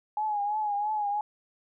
sine tone with vibrato, 836 Hz, G#5, 11 cents sharp, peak -26 dBFS, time 0.17-1.21 s, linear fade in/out 2 ms, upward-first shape triangle, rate 3 Hz, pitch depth 67 cents each way, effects none

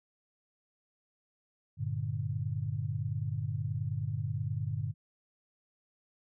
sine chord, G minor, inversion none, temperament equal, 98 / 116.54 / 146.83 Hz, G2 / Bb2 / D3, 0 / 0 / 0 cents, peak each -36 / -35 / -36 dBFS, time 1.77-4.94 s, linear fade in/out 50 ms, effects none

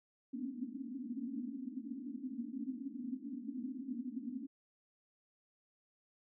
white band-pass noise, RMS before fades -43 dBFS, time 0.33-4.47 s, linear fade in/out 5 ms, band 230 to 280 Hz, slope 96 dB/octave, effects none

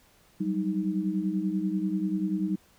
sine tone cluster, 186.5 / 196.8 / 312.9 Hz, F#3 / G3 / D#4, +14 / +7 / +10 cents, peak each -30 dBFS, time 0.4-2.56 s, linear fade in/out 10 ms, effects pink hiss -61 dBFS RMS until 2.78 s

